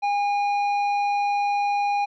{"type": "tone with tanh clipping", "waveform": "sine", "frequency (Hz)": 814, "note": "G#5", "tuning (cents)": -35, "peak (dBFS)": -22, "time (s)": [0.02, 2.06], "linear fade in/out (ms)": 20, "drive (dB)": 12, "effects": ["low-pass 4000 Hz 12 dB/octave"]}